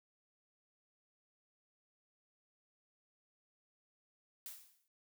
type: noise with exponential decay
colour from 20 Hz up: blue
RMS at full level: -45 dBFS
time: 4.46-4.88 s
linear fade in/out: 1 ms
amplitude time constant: 90 ms
effects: noise-tail reverb RT60 0.2 s tail -23 dB re dry